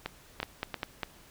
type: two click trains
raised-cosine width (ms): 0.3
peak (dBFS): -17 / -15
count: 3 / 4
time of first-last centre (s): 0.06-0.743 / 0.43-1.032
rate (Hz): 2.93 / 4.98
effects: pink hiss -56 dBFS RMS until 1.3 s